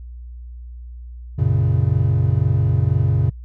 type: chord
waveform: triangle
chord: F# major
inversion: none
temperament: equal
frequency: 92.5 / 116.54 / 138.59 Hz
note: F#2 / A#2 / C#3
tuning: 0 / 0 / 0 cents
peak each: -17 dBFS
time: 1.38-3.3 s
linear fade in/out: 10 ms
effects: noise-tail reverb RT60 0.1 s tail -25 dB re dry + added 60 Hz sine -32 dBFS peak until 3.44 s